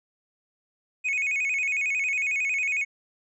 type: tone with vibrato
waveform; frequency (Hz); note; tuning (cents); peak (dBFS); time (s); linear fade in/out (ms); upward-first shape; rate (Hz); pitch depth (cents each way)
triangle; 2349; D7; 0; -22; 1.04-2.85; 20; square; 11; 110
effects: resampled to 22050 Hz